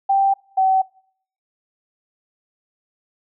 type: tone pair in turn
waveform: sine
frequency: 784 / 761.7 Hz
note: G5 / G5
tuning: 0 / -50 cents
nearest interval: unison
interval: 50 cents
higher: first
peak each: -13 dBFS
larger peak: neither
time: 0.09-0.34 / 0.57-0.82 s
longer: neither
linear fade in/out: 10 ms
effects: noise-tail reverb RT60 0.6 s tail -24 dB re dry